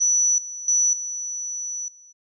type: tone with level steps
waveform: sine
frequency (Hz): 5930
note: F#8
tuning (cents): +3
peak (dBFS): -16 / -31 / -16 / -27 / -46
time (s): 0-2.13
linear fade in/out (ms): 20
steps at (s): 0.38 / 0.68 / 0.93 / 1.88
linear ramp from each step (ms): 2
effects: none